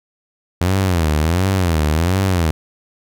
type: tone with vibrato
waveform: sawtooth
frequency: 85.5 Hz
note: F2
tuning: 36 cents flat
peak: -10 dBFS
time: 0.61-2.51 s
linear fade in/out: 0 ms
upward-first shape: sine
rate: 1.4 Hz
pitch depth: 220 cents each way
effects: none